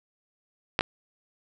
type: clicks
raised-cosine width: 0.3 ms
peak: -6 dBFS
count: 2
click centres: 0.791 / 0.809 s
effects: none